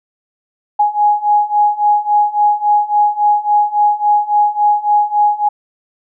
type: beating tone pair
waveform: sine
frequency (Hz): 830.6 / 834.2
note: G#5 / G#5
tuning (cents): 0 / +7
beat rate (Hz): 3.6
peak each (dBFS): -14 / -12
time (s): 0.79-5.49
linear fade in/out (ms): 10
effects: none